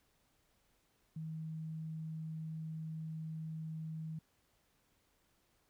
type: tone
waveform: sine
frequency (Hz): 158.9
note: D#3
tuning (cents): +37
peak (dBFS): -40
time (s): 1.16-4.19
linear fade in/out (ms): 5
effects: pink hiss -75 dBFS RMS until 5.69 s